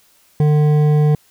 triangle tone with hard clipping, 150 Hz, D3, 37 cents sharp, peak -12 dBFS, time 0.4-1.15 s, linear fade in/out 2 ms, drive 13 dB, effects white hiss -54 dBFS RMS until 1.3 s

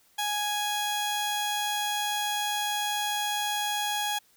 sawtooth tone pair together, 830.6 / 1661.2 Hz, G#5 / G#6, 0 / 0 cents, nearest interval octave, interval 1200 cents, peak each -25 dBFS, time 0.18-4.19 s, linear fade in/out 10 ms, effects white hiss -63 dBFS RMS until 4.36 s

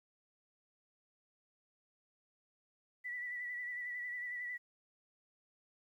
sine tone with vibrato, 1961 Hz, B6, 13 cents flat, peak -39 dBFS, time 3.04-4.58 s, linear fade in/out 20 ms, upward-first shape sine, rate 11 Hz, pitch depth 34 cents each way, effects 12-bit

